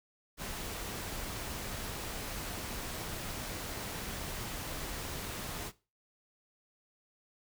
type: noise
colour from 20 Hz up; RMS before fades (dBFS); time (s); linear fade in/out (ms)
pink; -40; 0.37-5.72; 50
effects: noise-tail reverb RT60 0.3 s tail -18 dB re dry